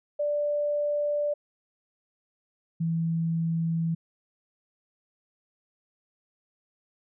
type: tone pair in turn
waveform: sine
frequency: 587.3 / 164.81 Hz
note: D5 / E3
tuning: 0 / 0 cents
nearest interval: octave + minor seventh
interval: 2200 cents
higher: first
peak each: -24 dBFS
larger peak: neither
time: 0.19-1.34 / 2.8-3.95 s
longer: neither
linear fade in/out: 10 ms
effects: none